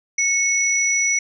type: tone pair together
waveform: sine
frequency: 2200 / 5867 Hz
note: C#7 / F#8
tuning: -14 / -16 cents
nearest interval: octave + perfect fourth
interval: 1698 cents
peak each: -19 dBFS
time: 0.18-1.19 s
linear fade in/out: 5 ms
effects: none